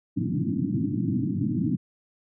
white band-pass noise, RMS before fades -26 dBFS, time 0.16-1.77 s, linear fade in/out 20 ms, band 100 to 320 Hz, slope 96 dB/octave, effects none

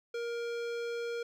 sine tone with hard clipping, 470 Hz, A#4, 14 cents sharp, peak -36 dBFS, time 0.14-1.23 s, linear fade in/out 5 ms, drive 17 dB, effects none

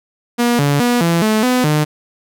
sawtooth tone with pitch steps, 239.4 / 143.2 / 242.4 / 168.6 / 216.7 / 251.4 / 151.3 Hz, A#3 / D3 / B3 / E3 / A3 / B3 / D#3, +46 / -43 / -32 / +39 / -26 / +31 / -48 cents, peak -8 dBFS, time 0.38-1.85 s, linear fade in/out 20 ms, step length 210 ms, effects none

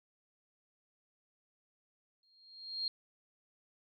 sine tone with exponential growth, 4230 Hz, C8, 18 cents sharp, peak -31 dBFS, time 2.23-2.88 s, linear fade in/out 2 ms, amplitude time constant 140 ms, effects none

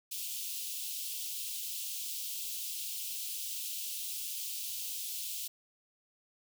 white high-pass noise, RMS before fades -39 dBFS, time 0.11-5.48 s, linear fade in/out 10 ms, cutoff 2700 Hz, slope 48 dB/octave, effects none

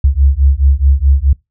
sine beating tone pair, 66.6 / 71.3 Hz, C2 / C#2, +31 / +49 cents, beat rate 4.7 Hz, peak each -10 dBFS, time 0.04-1.33 s, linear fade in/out 5 ms, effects noise-tail reverb RT60 0.2 s tail -24 dB re dry

